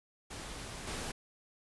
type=noise with level steps; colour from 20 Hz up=pink; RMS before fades=-44 / -39 dBFS; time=0.3-1.12 s; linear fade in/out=10 ms; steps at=0.87 s; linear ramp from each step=5 ms; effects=resampled to 24000 Hz